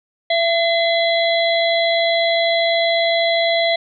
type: harmonic tone with a mistuned harmonic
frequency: 671 Hz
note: E5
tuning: 31 cents sharp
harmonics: 1 / 3 / 5 / 6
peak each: -16 / -21 / -23 / -24 dBFS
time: 0.3-3.76 s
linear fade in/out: 5 ms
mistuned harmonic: 3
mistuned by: +25 cents
effects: none